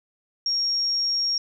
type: tone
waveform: sine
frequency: 5570 Hz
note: F8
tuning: 5 cents flat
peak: -21 dBFS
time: 0.46-1.38 s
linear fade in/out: 2 ms
effects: 10-bit